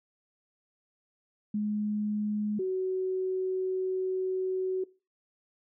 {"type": "tone pair in turn", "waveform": "sine", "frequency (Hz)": [210, 374.2], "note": ["G#3", "F#4"], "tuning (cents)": [19, 20], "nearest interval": "minor seventh", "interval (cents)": 1001, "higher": "second", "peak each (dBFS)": -27, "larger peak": "neither", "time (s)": [[1.54, 2.59], [2.59, 4.84]], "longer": "second", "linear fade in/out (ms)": 5, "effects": ["noise-tail reverb RT60 0.3 s tail -20 dB re dry"]}